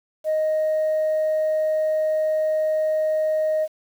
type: tone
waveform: sine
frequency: 623 Hz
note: D#5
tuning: 2 cents sharp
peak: -17 dBFS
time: 0.24-3.68 s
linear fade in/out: 50 ms
effects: tanh soft clip ceiling -16 dBFS + 8-bit